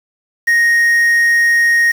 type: tone with quantisation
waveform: triangle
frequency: 1867 Hz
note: A#6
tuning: 2 cents sharp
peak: -7 dBFS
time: 0.47-1.92 s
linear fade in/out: 10 ms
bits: 5
effects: none